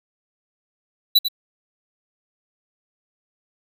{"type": "tone with echo", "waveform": "square", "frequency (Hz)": 3951, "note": "B7", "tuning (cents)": 0, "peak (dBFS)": -11, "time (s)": [1.15, 1.19], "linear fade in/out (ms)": 10, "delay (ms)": 95, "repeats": 1, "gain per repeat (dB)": -9, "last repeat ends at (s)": 1.285, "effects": []}